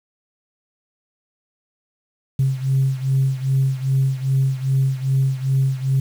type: beating tone pair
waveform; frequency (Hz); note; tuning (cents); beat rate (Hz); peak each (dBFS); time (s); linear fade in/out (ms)
sine; 133.2 / 135.7; C3 / C#3; +31 / -36; 2.5; -17 / -20; 2.39-6; 5
effects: tanh soft clip ceiling -10 dBFS + 7-bit